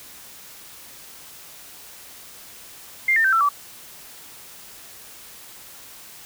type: tone with pitch steps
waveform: sine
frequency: 2100 / 1807.2 / 1555.2 / 1338.3 / 1151.7 Hz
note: C7 / A6 / G6 / E6 / D6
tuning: +6 / +46 / -14 / +26 / -34 cents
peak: -15 dBFS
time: 3.08-3.49 s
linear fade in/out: 5 ms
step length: 82 ms
effects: white hiss -43 dBFS RMS until 6.25 s